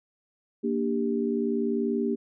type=chord; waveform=sine; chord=G minor; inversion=first; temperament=equal with one note detuned; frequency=233.1 / 293.7 / 395.2 Hz; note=Bb3 / D4 / G4; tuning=0 / 0 / +14 cents; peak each=-27 / -31 / -28 dBFS; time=0.63-2.16 s; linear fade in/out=20 ms; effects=none